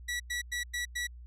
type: tone bursts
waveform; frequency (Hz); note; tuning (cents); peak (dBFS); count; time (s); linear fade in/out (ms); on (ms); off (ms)
sawtooth; 1942; B6; -30; -28; 5; 0.08-1.072; 10; 120; 98
effects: added 60 Hz sine -45 dBFS peak until 1.26 s + low-pass 11000 Hz 12 dB/octave